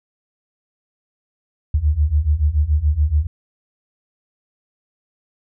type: beating tone pair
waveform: sine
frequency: 71.3 / 78.3 Hz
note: C#2 / D#2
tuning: +49 / +11 cents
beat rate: 7 Hz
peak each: -18 / -16 dBFS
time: 1.74-3.27 s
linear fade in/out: 5 ms
effects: none